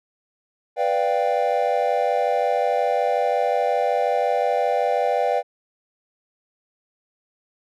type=chord; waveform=triangle; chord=G dominant seventh; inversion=first; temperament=equal; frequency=493.9 / 587.3 / 698.5 / 784 Hz; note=B4 / D5 / F5 / G5; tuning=0 / 0 / 0 / 0 cents; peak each=-22 dBFS; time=0.76-5.43 s; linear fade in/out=50 ms; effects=none